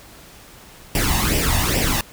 pink noise with flanger, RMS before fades -19 dBFS, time 0.95-2.01 s, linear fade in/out 2 ms, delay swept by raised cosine 0.37 to 1.11 ms, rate 2.4 Hz, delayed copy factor +0.7, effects pink hiss -44 dBFS RMS until 2.12 s

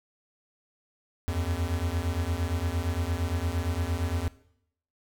square beating tone pair, 80.5 / 89.2 Hz, E2 / F2, -41 / +37 cents, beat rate 8.7 Hz, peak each -31 / -30 dBFS, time 1.28-4.28 s, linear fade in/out 0 ms, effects noise-tail reverb RT60 0.7 s tail -18 dB re dry

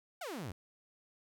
sawtooth exponential sweep, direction down, 784 to 80.3 Hz, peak -36 dBFS, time 0.21-0.52 s, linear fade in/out 5 ms, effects 13-bit

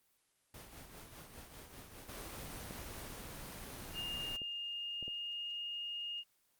pink noise with tremolo, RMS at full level -50 dBFS, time 0.54-3.14 s, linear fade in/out 2 ms, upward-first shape triangle, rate 5 Hz, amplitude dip 55%
pink noise, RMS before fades -47 dBFS, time 2.08-4.37 s, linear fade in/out 10 ms
clicks, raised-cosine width 2 ms, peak -37 dBFS, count 7, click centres 2.709 / 3.639 / 3.907 / 4.313 / 4.418 / 5.027 / 5.08 s
sine tone with pitch glide, 2823 to 2843 Hz, F7 to F7, +18 to +30 cents, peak -39 dBFS, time 3.93-6.24 s, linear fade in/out 50 ms, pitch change +12 cents, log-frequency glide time 4.42-5.48 s
effects white hiss -75 dBFS RMS until 6.59 s + Opus 24 kbps

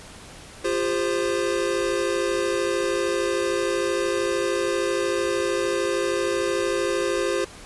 square chord, F suspended second, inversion none, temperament equal with one note detuned, 349.2 / 402.3 / 523.3 Hz, F4 / G4 / C5, 0 / +45 / 0 cents, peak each -27 dBFS, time 0.64-7.45 s, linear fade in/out 10 ms, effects pink hiss -43 dBFS RMS until 7.65 s + resampled to 24000 Hz

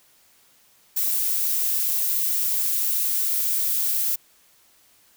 violet noise, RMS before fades -23 dBFS, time 0.96-4.16 s, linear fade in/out 10 ms, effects white hiss -58 dBFS RMS until 5.16 s

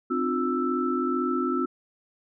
sine tone cluster, 259.7 / 301.8 / 355.3 / 1322 Hz, C4 / D4 / F4 / E6, -13 / +47 / +30 / +5 cents, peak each -27 / -33 / -28 / -29 dBFS, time 0.1-1.66 s, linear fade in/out 10 ms, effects none

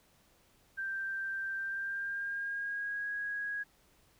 sine tone with pitch glide, 1572 to 1653 Hz, G6 to G#6, +4 to -9 cents, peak -34 dBFS, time 0.77-3.64 s, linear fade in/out 20 ms, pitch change +87 cents, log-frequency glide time 1.58-3.07 s, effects pink hiss -67 dBFS RMS until 4.19 s

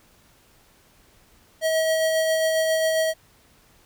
square tone with tremolo, 640 Hz, D#5, 49 cents sharp, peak -19 dBFS, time 1.61-3.14 s, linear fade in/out 50 ms, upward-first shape sine, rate 7.4 Hz, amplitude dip 25%, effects pink hiss -57 dBFS RMS until 3.85 s

